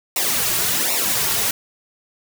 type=noise with flanger; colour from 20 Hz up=white; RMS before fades=-20 dBFS; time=0.16-1.51 s; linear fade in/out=2 ms; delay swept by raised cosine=0.62 to 4.02 ms; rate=1.3 Hz; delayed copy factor=-0.9; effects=none